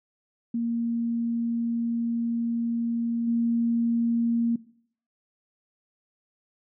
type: tone with level steps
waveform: sine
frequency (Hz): 233.1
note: A#3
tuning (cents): 0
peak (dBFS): -24 / -21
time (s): 0.54-4.56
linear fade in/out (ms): 5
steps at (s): 3.27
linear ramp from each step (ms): 10
effects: noise-tail reverb RT60 0.6 s tail -20 dB re dry